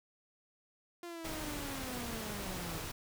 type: linear sweep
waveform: sawtooth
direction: down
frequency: 349.2 to 155.56 Hz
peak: -39 dBFS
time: 1.03-2.8 s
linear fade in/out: 2 ms
type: noise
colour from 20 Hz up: pink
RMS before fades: -42 dBFS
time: 1.24-2.92 s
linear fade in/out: 10 ms
effects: none